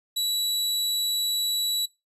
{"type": "tone", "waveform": "sawtooth", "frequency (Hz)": 3925, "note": "B7", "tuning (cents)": -11, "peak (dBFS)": -21, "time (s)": [0.16, 1.86], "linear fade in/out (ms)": 10, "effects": ["noise-tail reverb RT60 0.2 s tail -18 dB re dry", "resampled to 32000 Hz"]}